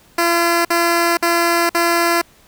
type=tone bursts; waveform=10% pulse; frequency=340.7 Hz; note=F4; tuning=43 cents flat; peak=-5 dBFS; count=4; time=0.18-2.216 s; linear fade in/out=5 ms; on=470 ms; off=52 ms; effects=pink hiss -50 dBFS RMS until 2.47 s